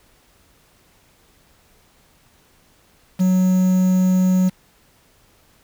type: tone with quantisation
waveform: triangle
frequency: 185 Hz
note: F#3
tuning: in tune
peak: -11 dBFS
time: 3.19-4.5 s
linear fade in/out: 20 ms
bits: 6
effects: pink hiss -56 dBFS RMS until 5.63 s